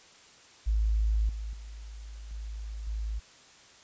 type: tone with level steps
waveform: sine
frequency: 53.8 Hz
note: A1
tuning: 38 cents flat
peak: -23 / -33 / -40 / -35 / -30 dBFS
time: 0.66-3.2 s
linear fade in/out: 20 ms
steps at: 1.29 / 1.53 / 2.31 / 2.87 s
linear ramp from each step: 2 ms
effects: white hiss -55 dBFS RMS until 3.83 s + resampled to 16000 Hz